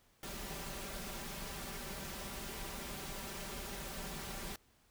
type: noise with comb filter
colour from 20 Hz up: pink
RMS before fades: -44 dBFS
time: 0.23-4.56 s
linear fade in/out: 2 ms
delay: 5.1 ms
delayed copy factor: +0.6
effects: pink hiss -70 dBFS RMS until 4.9 s